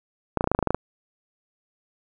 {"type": "clicks", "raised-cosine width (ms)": 1, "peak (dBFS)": -7, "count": 11, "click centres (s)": [0.373, 0.409, 0.442, 0.474, 0.516, 0.549, 0.59, 0.627, 0.673, 0.706, 0.746], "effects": []}